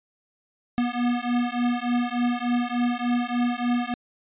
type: beating tone pair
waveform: square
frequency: 240.9 / 244.3 Hz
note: B3 / B3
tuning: -43 / -19 cents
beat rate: 3.4 Hz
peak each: -26 dBFS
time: 0.78-3.94 s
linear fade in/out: 0 ms
effects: resampled to 8000 Hz